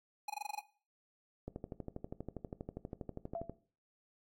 square tone bursts, 830.6 Hz, G#5, in tune, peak -37 dBFS, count 8, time 0.28-0.594 s, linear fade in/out 5 ms, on 20 ms, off 22 ms
click train, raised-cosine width 2 ms, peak -28 dBFS, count 26, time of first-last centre 1.48-3.496 s, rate 12.4 Hz
sine tone with exponential decay, 674 Hz, E5, 38 cents sharp, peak -34 dBFS, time 3.35-3.55 s, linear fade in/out 1 ms, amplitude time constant 42 ms
effects noise-tail reverb RT60 0.4 s tail -17 dB re dry + AAC 48 kbps

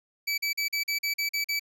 25% pulse tone bursts, 2300 Hz, D7, 37 cents flat, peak -22 dBFS, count 9, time 0.27-1.596 s, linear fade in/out 10 ms, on 110 ms, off 42 ms, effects none

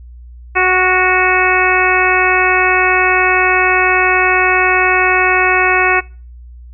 harmonic tone with a mistuned harmonic, 369.7 Hz, F#4, 1 cent flat, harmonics 1 / 2 / 3 / 4 / 5 / 6 / 7, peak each -17 / -17 / -17 / -17 / -17 / -17 / -17 dBFS, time 0.55-6.01 s, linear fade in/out 20 ms, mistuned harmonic 4, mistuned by -18 cents, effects noise-tail reverb RT60 0.4 s tail -25 dB re dry + added 60 Hz sine -32 dBFS peak until 6.73 s

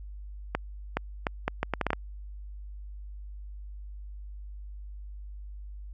accelerating click train, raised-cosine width 0.5 ms, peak -11 dBFS, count 10, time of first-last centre 0.55-1.932 s, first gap 420 ms, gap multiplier 0.71, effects added 50 Hz sine -39 dBFS peak until 5.93 s

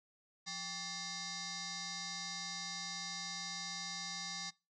sine tone with frequency modulation, 174.61 Hz, F3, in tune, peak -40 dBFS, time 0.46-4.51 s, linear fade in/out 20 ms, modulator 967 Hz, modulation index 6.2, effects noise-tail reverb RT60 0.3 s tail -24 dB re dry

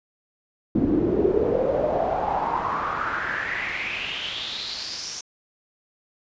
brown noise with band-pass filter sweep, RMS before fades -25 dBFS, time 0.75-5.21 s, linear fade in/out 5 ms, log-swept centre 280 to 6000 Hz, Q 5.7, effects resampled to 16000 Hz

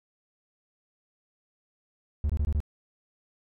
triangle tone bursts, 73.9 Hz, D2, 11 cents sharp, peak -21 dBFS, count 5, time 2.24-2.603 s, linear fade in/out 0 ms, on 55 ms, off 22 ms, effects none

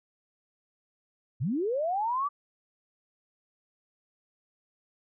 sine linear sweep, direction up, 99.5 to 1180 Hz, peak -26 dBFS, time 1.4-2.29 s, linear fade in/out 20 ms, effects none

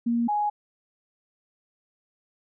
sine tone pair in turn, 235.1 / 833.2 Hz, A#3 / G#5, +15 / +5 cents, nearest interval octave + minor seventh, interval 2190 cents, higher second, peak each -21 / -22 dBFS, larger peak first, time 0.06-0.28 / 0.28-0.5 s, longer neither, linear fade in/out 10 ms, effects none

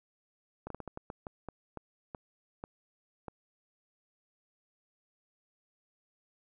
slowing click train, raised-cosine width 1 ms, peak -26 dBFS, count 13, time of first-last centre 0.67-3.283 s, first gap 33 ms, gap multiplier 1.31, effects none

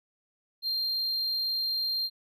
triangle tone, 4186 Hz, C8, in tune, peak -26 dBFS, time 0.62-2.1 s, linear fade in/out 50 ms, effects none

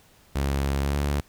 sawtooth tone with pitch glide, 69.3 to 71.74 Hz, C#2 to D2, 0 to -40 cents, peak -19 dBFS, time 0.35-1.21 s, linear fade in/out 10 ms, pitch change +60 cents, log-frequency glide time 0.81-0.98 s, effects pink hiss -57 dBFS RMS until 1.28 s

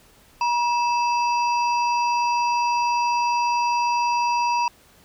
harmonic tone with a mistuned harmonic, 957 Hz, A#5, 45 cents sharp, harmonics 1 / 3 / 5 / 6, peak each -19 / -29 / -34 / -39 dBFS, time 0.41-4.68 s, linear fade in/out 2 ms, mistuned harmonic 3, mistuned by -150 cents, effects pink hiss -54 dBFS RMS until 5.04 s

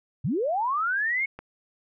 sine linear sweep, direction up, 102 to 2208 Hz, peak -23 dBFS, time 0.24-1.26 s, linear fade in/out 10 ms
click, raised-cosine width 0.5 ms, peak -24 dBFS, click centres 1.39 s
effects none

